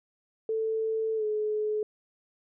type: tone with pitch glide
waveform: sine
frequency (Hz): 442.7 to 426.1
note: A4 to G#4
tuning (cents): +11 to +44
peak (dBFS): -26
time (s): 0.49-1.83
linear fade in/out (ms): 2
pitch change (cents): -67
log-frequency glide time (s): 1.16-1.24
effects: none